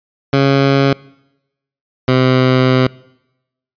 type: tone pair in turn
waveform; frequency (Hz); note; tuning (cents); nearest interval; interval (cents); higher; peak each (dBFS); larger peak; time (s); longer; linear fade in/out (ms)
15% pulse; 137.7 / 128.87; C#3 / C3; -11 / -26; minor second; 115; first; -3; neither; 0.33-0.93 / 2.08-2.87; second; 2
effects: noise-tail reverb RT60 0.9 s tail -23 dB re dry + resampled to 11025 Hz